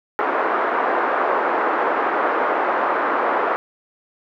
white band-pass noise, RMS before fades -20 dBFS, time 0.19-3.56 s, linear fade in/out 0 ms, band 330 to 1400 Hz, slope 24 dB/octave, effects none

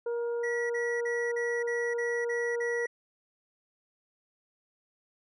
harmonic tone, 472.1 Hz, A#4, 22 cents sharp, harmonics 1 / 2 / 3, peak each -29 / -45 / -47 dBFS, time 0.06-2.86 s, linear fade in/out 5 ms
triangle tone bursts, 1933 Hz, B6, 38 cents flat, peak -31 dBFS, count 8, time 0.43-2.87 s, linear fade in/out 10 ms, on 270 ms, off 40 ms
effects resampled to 24000 Hz

